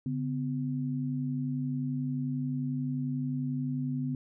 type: tone pair together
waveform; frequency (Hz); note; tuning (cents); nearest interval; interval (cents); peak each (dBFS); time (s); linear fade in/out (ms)
sine; 142.1 / 253.4; C#3 / B3; +43 / +45; minor seventh; 1002; -32 / -32; 0.06-4.15; 2
effects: none